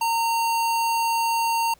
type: tone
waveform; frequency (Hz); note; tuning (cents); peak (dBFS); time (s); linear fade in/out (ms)
square; 919; A#5; -25; -21; 0.01-1.74; 5
effects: pink hiss -57 dBFS RMS until 1.79 s